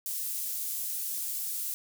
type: high-pass noise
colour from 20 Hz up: pink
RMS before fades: -34 dBFS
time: 0.06-1.74 s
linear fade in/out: 0 ms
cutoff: 11000 Hz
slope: 12 dB/octave
effects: none